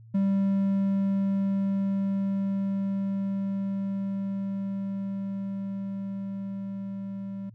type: tone with level ramp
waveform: triangle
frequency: 195.8 Hz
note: G3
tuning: 2 cents flat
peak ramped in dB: -19 to -31 dBFS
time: 0.14-7.5 s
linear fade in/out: 10 ms
effects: added 113 Hz sine -47 dBFS peak until 7.54 s